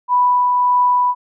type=tone with tremolo; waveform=sine; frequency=987.8 Hz; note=B5; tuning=in tune; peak=-10 dBFS; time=0.08-1.15 s; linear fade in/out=50 ms; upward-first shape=triangle; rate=1.7 Hz; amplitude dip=25%; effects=none